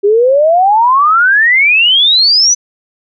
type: exponential sweep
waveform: sine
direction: up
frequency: 393.5 to 6090 Hz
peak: -5 dBFS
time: 0.03-2.55 s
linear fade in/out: 20 ms
effects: none